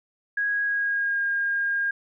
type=tone with pitch glide; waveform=sine; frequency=1651 to 1617 Hz; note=G#6 to G#6; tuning=-11 to -47 cents; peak=-22 dBFS; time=0.37-1.91 s; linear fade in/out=5 ms; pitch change=-36 cents; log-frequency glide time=0.63-1.24 s; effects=none